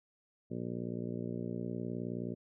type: harmonic tone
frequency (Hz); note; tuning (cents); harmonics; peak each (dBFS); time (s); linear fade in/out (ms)
59.3; A#1; +30; 2 / 3 / 4 / 5 / 6 / 7 / 8 / 9 / 10; -43 / -41 / -41 / -50 / -44 / -46 / -51 / -55 / -52; 0.5-2.35; 20
effects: none